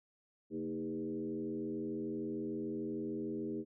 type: tone with frequency modulation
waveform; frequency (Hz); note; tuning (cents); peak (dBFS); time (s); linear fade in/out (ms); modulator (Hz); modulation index
sine; 314.7; D#4; +20; -36; 0.5-3.65; 50; 86.7; 1.3
effects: none